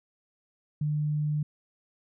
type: tone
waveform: sine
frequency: 150 Hz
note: D3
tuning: 37 cents sharp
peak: -25 dBFS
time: 0.81-1.43 s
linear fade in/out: 5 ms
effects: none